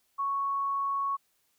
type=tone; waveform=sine; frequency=1108.7 Hz; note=C#6; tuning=in tune; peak=-27 dBFS; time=0.18-1.17 s; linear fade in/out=20 ms; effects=white hiss -72 dBFS RMS until 1.58 s